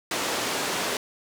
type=band-pass noise; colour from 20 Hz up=pink; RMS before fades=-28 dBFS; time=0.11-0.97 s; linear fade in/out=2 ms; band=300 to 9000 Hz; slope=12 dB/octave; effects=none